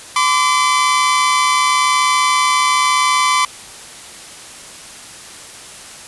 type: tone pair together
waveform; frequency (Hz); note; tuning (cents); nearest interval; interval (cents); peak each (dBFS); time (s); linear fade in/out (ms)
sawtooth; 1021 / 1161.9; C6 / D6; -43 / -19; major second; 224; -11; 0.16-3.45; 2
effects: white hiss -35 dBFS RMS until 6.07 s + resampled to 24000 Hz